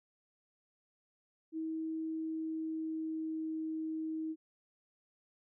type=tone with pitch glide; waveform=sine; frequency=320 to 317.2 Hz; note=D#4 to D#4; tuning=+49 to +33 cents; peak=-35 dBFS; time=1.52-4.36 s; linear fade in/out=50 ms; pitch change=-16 cents; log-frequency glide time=2.01-3.58 s; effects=none